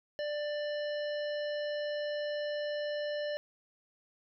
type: harmonic tone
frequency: 591 Hz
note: D5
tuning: 11 cents sharp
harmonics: 1 / 3 / 5 / 7 / 9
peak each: -33 / -43 / -47 / -50 / -52 dBFS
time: 0.19-3.37 s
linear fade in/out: 0 ms
effects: none